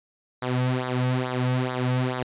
sawtooth tone with flanger, 126.7 Hz, B2, 45 cents sharp, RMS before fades -25 dBFS, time 0.42-2.23 s, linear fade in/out 5 ms, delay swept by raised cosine 0.35 to 2.95 ms, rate 2.3 Hz, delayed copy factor -0.75, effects resampled to 8000 Hz

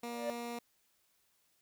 15% pulse tone, 237.2 Hz, A#3, 30 cents sharp, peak -33 dBFS, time 0.03-0.59 s, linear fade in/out 5 ms
triangle tone with exponential growth, 587.3 Hz, D5, in tune, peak -29 dBFS, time 0.04-0.3 s, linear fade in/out 0 ms, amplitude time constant 56 ms
effects white hiss -74 dBFS RMS until 1.61 s

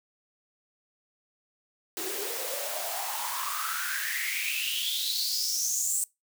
white noise with high-pass filter sweep, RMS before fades -31 dBFS, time 1.97-6.04 s, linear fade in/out 0 ms, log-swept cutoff 340 to 8200 Hz, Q 8.2, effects noise-tail reverb RT60 0.2 s tail -22 dB re dry

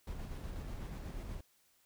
brown noise with tremolo, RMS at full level -42 dBFS, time 0.07-1.41 s, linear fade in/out 5 ms, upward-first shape square, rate 8.2 Hz, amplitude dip 25%, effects white hiss -71 dBFS RMS until 1.85 s

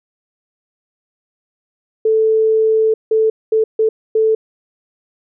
sine tone bursts at uneven times, 440 Hz, A4, in tune, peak -10 dBFS, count 5, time 2.05-2.94 / 3.11-3.3 / 3.52-3.64 / 3.79-3.89 / 4.15-4.35 s, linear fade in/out 5 ms, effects none

